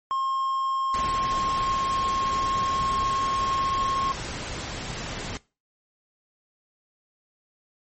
triangle tone with pitch glide, 1070 to 1079.9 Hz, C6 to C#6, +38 to -46 cents, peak -21 dBFS, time 0.11-4.12 s, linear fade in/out 0 ms, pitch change +16 cents, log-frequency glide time 0.87-3.29 s
pink noise, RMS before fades -33 dBFS, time 0.94-5.37 s, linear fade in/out 0 ms
effects noise-tail reverb RT60 0.3 s tail -21 dB re dry + MP3 32 kbps

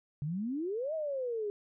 sine exponential two-way sweep, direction up then down, 138.59 to 650 to 402.7 Hz, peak -32 dBFS, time 0.22-1.5 s, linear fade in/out 0 ms, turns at 0.94 s, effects none

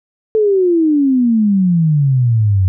sine exponential sweep, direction down, 443.7 to 91 Hz, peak -9 dBFS, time 0.35-2.68 s, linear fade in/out 0 ms, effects none

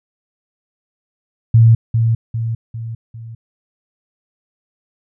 sine tone with echo, 114.1 Hz, A#2, 37 cents flat, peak -5 dBFS, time 1.54-1.75 s, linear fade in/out 5 ms, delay 400 ms, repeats 4, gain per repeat -6 dB, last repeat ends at 3.35 s, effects none

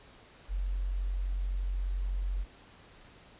sine tone, 45.83 Hz, F#1, 16 cents flat, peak -29 dBFS, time 0.48-2.46 s, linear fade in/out 50 ms, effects pink hiss -56 dBFS RMS until 3.39 s + resampled to 8000 Hz

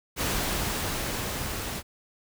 pink noise with level ramp, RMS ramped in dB -27 to -34 dBFS, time 0.16-1.83 s, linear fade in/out 50 ms, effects none

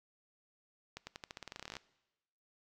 accelerating click train, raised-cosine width 0.2 ms, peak -26 dBFS, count 19, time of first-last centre 0.97-1.768 s, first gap 100 ms, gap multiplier 0.89, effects noise-tail reverb RT60 1.0 s tail -20 dB re dry

